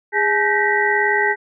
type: tone cluster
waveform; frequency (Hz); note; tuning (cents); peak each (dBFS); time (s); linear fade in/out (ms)
sine; 410.7 / 855 / 1556 / 1887 / 1965; G#4 / A5 / G6 / A#6 / B6; -19 / -50 / -13 / +21 / -9; -21; 0.12-1.36; 50
effects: none